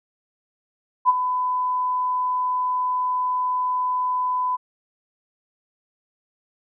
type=tone with ADSR envelope; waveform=sine; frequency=1003 Hz; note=B5; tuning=26 cents sharp; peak=-10 dBFS; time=1.05-4.57 s; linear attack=40 ms; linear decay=29 ms; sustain=-10 dB; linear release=22 ms; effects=none

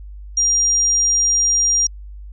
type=tone; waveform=sine; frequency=5700 Hz; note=F8; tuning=34 cents sharp; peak=-13 dBFS; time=0.37-1.87 s; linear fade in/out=5 ms; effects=added 50 Hz sine -32 dBFS peak until 2.32 s

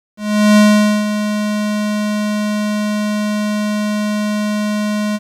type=tone with ADSR envelope; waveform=square; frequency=210 Hz; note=G#3; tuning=19 cents sharp; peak=-6 dBFS; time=0.17-5.19 s; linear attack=400 ms; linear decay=470 ms; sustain=-10 dB; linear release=38 ms; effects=low-pass 10000 Hz 12 dB/octave + 8-bit

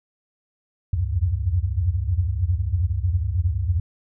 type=tone cluster; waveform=sine; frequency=69.1 / 85.7 / 88.9 / 98.3 Hz; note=C#2 / F2 / F2 / G2; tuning=-5 / -32 / +31 / +5 cents; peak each=-25 dBFS; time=0.93-3.8 s; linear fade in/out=5 ms; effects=none

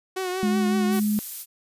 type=tone with vibrato; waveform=sawtooth; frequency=370 Hz; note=F#4; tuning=in tune; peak=-22 dBFS; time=0.16-1 s; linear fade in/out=10 ms; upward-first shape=triangle; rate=5.4 Hz; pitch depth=51 cents each way
type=tone; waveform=sine; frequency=210.1 Hz; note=G#3; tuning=20 cents sharp; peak=-20 dBFS; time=0.43-1.19 s; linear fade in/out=0 ms
type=noise; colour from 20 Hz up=violet; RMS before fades=-31 dBFS; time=0.9-1.46 s; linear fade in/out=50 ms
effects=resampled to 32000 Hz

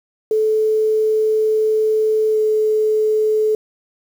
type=tone with pitch glide; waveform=sine; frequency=434.4 to 431.4 Hz; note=A4 to A4; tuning=-22 to -34 cents; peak=-13 dBFS; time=0.31-3.55 s; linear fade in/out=2 ms; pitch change=-12 cents; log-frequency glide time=2.31-2.38 s; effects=7-bit

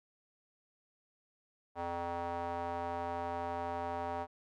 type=tone with band-pass filter; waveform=square; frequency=86 Hz; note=F2; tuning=26 cents flat; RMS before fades=-38 dBFS; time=1.75-4.27 s; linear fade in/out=50 ms; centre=800 Hz; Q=2.8; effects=none

